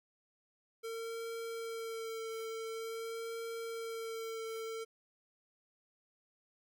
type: tone with vibrato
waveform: square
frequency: 453.3 Hz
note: A#4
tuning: 48 cents flat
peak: -40 dBFS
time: 0.83-4.85 s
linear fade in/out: 20 ms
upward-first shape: sine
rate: 0.47 Hz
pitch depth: 19 cents each way
effects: none